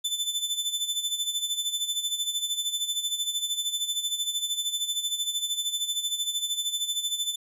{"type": "tone with tremolo", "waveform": "sawtooth", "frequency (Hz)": 3520, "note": "A7", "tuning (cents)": 0, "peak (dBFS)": -21, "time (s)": [0.04, 7.36], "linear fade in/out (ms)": 10, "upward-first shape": "sine", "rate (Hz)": 13, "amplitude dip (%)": 70, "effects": ["resampled to 32000 Hz"]}